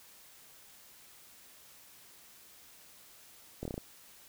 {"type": "slowing click train", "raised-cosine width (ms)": 2, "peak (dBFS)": -24, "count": 6, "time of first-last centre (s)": [3.63, 3.779], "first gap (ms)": 23, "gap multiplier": 1.13, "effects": ["white hiss -57 dBFS RMS until 4.28 s"]}